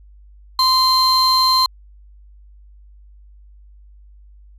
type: tone pair together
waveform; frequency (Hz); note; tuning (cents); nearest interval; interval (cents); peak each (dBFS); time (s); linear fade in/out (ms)
triangle; 1036 / 4144; C6 / C8; -17 / -17; 2 octaves; 2400; -12; 0.59-1.66; 2
effects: tanh soft clip ceiling -7 dBFS + added 50 Hz sine -42 dBFS peak until 4.58 s